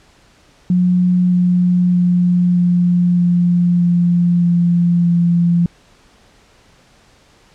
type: tone with pitch steps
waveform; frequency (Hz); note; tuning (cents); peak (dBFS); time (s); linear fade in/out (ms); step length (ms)
sine; 179.9 / 178.76 / 177.63 / 176.5 / 175.39 / 174.27 / 173.17 / 172.07; F#3 / F3 / F3 / F3 / F3 / F3 / F3 / F3; -48 / +41 / +30 / +19 / +8 / -3 / -14 / -25; -10; 0.7-5.66; 2; 620
effects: pink hiss -50 dBFS RMS until 7.54 s + low-pass 7000 Hz 12 dB/octave